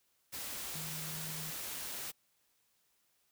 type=tone in noise; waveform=sine; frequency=157 Hz; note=D#3; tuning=16 cents sharp; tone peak=-45 dBFS; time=0.74-1.52 s; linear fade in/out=20 ms; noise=white; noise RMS=-42 dBFS; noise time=0.32-2.12 s; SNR=-6 dB; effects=white hiss -75 dBFS RMS until 3.31 s